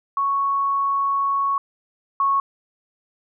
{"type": "tone pair in turn", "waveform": "sine", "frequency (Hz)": [1108.7, 1103.1], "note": ["C#6", "C#6"], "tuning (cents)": [0, -9], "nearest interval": "unison", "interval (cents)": 9, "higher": "first", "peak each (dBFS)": [-18, -16], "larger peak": "second", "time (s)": [[0.17, 1.58], [2.2, 2.4]], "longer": "first", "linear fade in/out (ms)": 2, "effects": []}